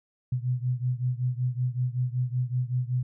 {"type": "beating tone pair", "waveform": "sine", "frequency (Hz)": [123.47, 128.77], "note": ["B2", "C3"], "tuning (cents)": [0, -27], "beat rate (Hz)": 5.3, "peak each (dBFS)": [-27, -29], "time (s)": [0.32, 3.03], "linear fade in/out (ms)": 5, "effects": []}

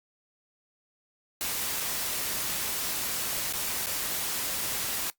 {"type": "noise with dropouts", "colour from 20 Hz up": "white", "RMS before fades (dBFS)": -31, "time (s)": [1.41, 5.1], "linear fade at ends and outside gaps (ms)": 0, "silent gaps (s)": [[1.8, 1.804], [3.525, 3.536], [3.86, 3.868]], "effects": ["noise-tail reverb RT60 0.1 s tail -19 dB re dry", "Opus 48 kbps"]}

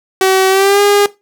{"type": "tone with pitch glide", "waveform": "sawtooth", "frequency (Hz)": [380, 407.3], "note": ["F#4", "G#4"], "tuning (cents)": [46, -34], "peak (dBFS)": -4, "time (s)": [0.21, 1.06], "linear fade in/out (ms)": 2, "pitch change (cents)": 120, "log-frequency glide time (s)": [0.49, 0.81], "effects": ["noise-tail reverb RT60 0.2 s tail -17 dB re dry"]}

